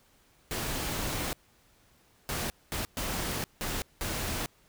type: noise bursts at uneven times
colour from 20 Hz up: pink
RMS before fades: -33 dBFS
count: 6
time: 0.51-1.33 / 2.29-2.5 / 2.72-2.85 / 2.97-3.44 / 3.61-3.82 / 4.01-4.46 s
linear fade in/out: 0 ms
effects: pink hiss -64 dBFS RMS until 4.68 s